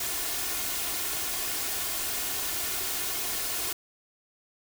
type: noise with comb filter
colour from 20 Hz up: white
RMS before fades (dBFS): -31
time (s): 0-3.73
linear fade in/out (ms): 5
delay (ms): 2.8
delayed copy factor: +0.5
effects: none